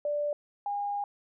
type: tone pair in turn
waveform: sine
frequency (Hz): 587.3 / 813.1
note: D5 / G#5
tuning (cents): 0 / -37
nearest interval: tritone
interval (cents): 563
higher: second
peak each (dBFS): -27 / -29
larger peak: first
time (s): 0.05-0.33 / 0.66-1.04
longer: second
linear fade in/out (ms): 2
effects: none